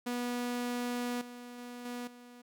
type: tone with level steps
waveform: sawtooth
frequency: 243.7 Hz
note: B3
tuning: 23 cents flat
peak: -29 / -41 / -39 / -34 / -47 dBFS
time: 0.06-2.42 s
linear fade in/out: 10 ms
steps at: 1.21 / 1.58 / 1.85 / 2.07 s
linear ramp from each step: 5 ms
effects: none